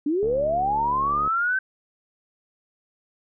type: linear sweep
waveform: sine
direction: up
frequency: 277.2 to 1556 Hz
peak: -20 dBFS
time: 0.06-1.59 s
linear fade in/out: 5 ms
type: click train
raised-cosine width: 2 ms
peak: -23 dBFS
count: 76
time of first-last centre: 0.23-1.276 s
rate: 71.7 Hz
effects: none